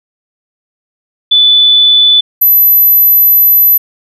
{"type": "tone pair in turn", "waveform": "sine", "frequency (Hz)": [3484, 12020], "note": ["A7", "F#9"], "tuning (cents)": [-18, 26], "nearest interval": "octave + major sixth", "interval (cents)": 2144, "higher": "second", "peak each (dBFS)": -3, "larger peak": "neither", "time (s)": [[1.31, 2.21], [2.41, 3.78]], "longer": "second", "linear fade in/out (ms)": 10, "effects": []}